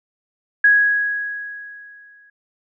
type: tone with exponential decay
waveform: sine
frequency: 1661.2 Hz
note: G#6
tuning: in tune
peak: -8 dBFS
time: 0.64-2.3 s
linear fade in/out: 5 ms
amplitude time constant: 360 ms
effects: none